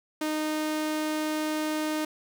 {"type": "tone", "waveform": "sawtooth", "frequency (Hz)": 308.2, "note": "D#4", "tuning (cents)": -16, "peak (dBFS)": -23, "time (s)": [0.21, 2.05], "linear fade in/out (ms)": 5, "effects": ["9-bit"]}